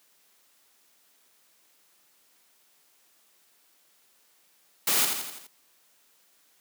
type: noise with echo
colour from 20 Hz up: white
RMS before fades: -24 dBFS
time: 4.87-5.05 s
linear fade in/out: 5 ms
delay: 84 ms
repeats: 5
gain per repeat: -5 dB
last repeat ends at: 5.47 s
effects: white hiss -64 dBFS RMS until 6.6 s + high-pass 200 Hz 12 dB/octave